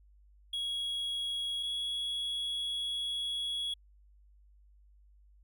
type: tone pair in turn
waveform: triangle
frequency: 3322 / 3347 Hz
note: G#7 / G#7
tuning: 0 / +13 cents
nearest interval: unison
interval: 13 cents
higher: second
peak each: -31 / -31 dBFS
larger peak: neither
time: 0.53-1.63 / 1.63-3.74 s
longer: second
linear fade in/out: 5 ms
effects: added 50 Hz sine -58 dBFS peak until 5.43 s